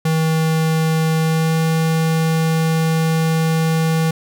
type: tone with pitch glide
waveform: square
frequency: 160 to 161.3 Hz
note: D#3 to E3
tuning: +49 to -37 cents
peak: -15 dBFS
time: 0.05-4.11 s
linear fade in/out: 5 ms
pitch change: +14 cents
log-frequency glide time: 1.19-1.57 s
effects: none